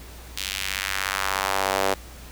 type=tone with high-pass filter sweep; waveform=sawtooth; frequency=96.7 Hz; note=G2; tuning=23 cents flat; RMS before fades=-26 dBFS; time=0.37-1.94 s; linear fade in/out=5 ms; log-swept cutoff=3300 to 520 Hz; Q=1.4; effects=added 60 Hz sine -41 dBFS peak until 2.31 s + pink hiss -45 dBFS RMS until 2.31 s